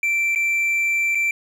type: tone with dropouts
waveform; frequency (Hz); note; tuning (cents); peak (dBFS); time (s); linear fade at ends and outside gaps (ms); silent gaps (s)
triangle; 2344; D7; -4; -16; 0.03-1.31; 2; 0.35-0.358 / 1.149-1.153
effects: none